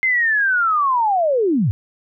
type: linear sweep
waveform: sine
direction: down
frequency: 2100 to 86.8 Hz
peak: -14 dBFS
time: 0.03-1.71 s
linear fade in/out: 0 ms
effects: none